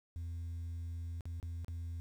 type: tone with dropouts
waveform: sine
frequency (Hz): 84.3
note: E2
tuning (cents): +39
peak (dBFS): -36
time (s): 0.16-2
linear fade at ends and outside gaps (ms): 0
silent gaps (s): 1.208-1.255 / 1.4-1.428 / 1.646-1.682
effects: tanh soft clip ceiling -38 dBFS + 11-bit